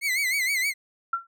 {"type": "tone with vibrato", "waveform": "40% pulse", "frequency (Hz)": 2131, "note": "C7", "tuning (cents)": 31, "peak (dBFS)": -22, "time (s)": [0.01, 0.74], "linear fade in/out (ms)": 50, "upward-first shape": "sine", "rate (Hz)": 6.4, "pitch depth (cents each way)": 120}
{"type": "tone with exponential decay", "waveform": "sine", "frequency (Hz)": 1362, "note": "F6", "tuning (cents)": -44, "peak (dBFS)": -19, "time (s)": [1.13, 1.27], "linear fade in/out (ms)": 5, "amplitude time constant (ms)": 29}
{"effects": []}